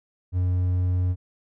triangle tone, 90.5 Hz, F#2, 38 cents flat, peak -18 dBFS, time 0.32-1.16 s, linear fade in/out 50 ms, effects none

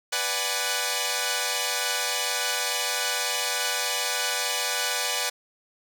5% pulse chord, G# half-diminished seventh, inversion first, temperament equal, 493.9 / 587.3 / 740 / 830.6 Hz, B4 / D5 / F#5 / G#5, 0 / 0 / 0 / 0 cents, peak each -19 dBFS, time 0.12-5.3 s, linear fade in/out 10 ms, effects none

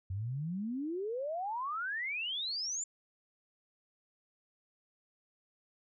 sine exponential sweep, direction up, 90.3 to 7300 Hz, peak -34 dBFS, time 0.1-2.84 s, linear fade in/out 5 ms, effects none

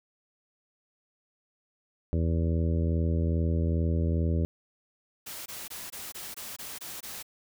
harmonic tone, 82.41 Hz, E2, in tune, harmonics 1 / 2 / 3 / 4 / 5 / 6 / 7, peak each -25 / -31 / -35 / -37 / -39 / -41 / -42 dBFS, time 2.13-4.45 s, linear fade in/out 0 ms
white noise bursts, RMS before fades -40 dBFS, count 9, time 5.26-7.228 s, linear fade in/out 10 ms, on 200 ms, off 21 ms
effects none

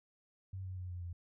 sine tone with pitch steps, 95 / 92.94 / 90.92 / 88.95 / 87.01 Hz, F#2 / F#2 / F#2 / F2 / F2, +46 / +8 / -30 / +32 / -6 cents, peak -40 dBFS, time 0.53-1.13 s, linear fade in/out 5 ms, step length 120 ms, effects none

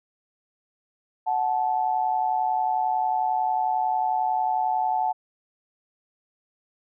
sine tone pair together, 740 / 871.1 Hz, F#5 / A5, 0 / -18 cents, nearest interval minor third, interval 282 cents, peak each -24 dBFS, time 1.26-5.13 s, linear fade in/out 20 ms, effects none

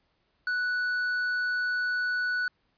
triangle tone with tanh clipping, 1480 Hz, F#6, in tune, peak -27 dBFS, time 0.47-2.48 s, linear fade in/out 2 ms, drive 10 dB, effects pink hiss -72 dBFS RMS until 2.77 s + resampled to 11025 Hz

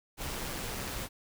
pink noise with amplitude modulation, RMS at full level -36 dBFS, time 0.17-1.09 s, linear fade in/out 50 ms, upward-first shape sine, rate 129 Hz, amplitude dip 30%, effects none

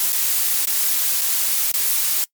blue noise with dropouts, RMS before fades -19 dBFS, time 0-2.24 s, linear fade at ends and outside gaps 0 ms, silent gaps 0.122-0.129 / 0.653-0.672 / 1.211-1.216 / 1.716-1.74 s, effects noise-tail reverb RT60 0.1 s tail -23 dB re dry + MP3 96 kbps

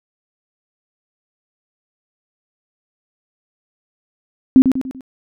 sine tone with echo, 261.6 Hz, C4, in tune, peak -3 dBFS, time 4.56-4.62 s, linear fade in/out 0 ms, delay 97 ms, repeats 4, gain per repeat -7 dB, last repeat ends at 5.008 s, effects none

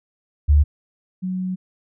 sine tone pair in turn, 73.42 / 185.01 Hz, D2 / F#3, 0 / 0 cents, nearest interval octave + major third, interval 1600 cents, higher second, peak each -10 / -22 dBFS, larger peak first, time 0.48-0.64 / 1.22-1.56 s, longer second, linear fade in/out 20 ms, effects none

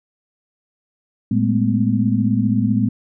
sine tone cluster, 112.8 / 203.8 / 219.5 / 251.5 Hz, A2 / G#3 / A3 / B3, +44 / -32 / -4 / +32 cents, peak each -20 dBFS, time 1.31-2.89 s, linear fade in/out 5 ms, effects none

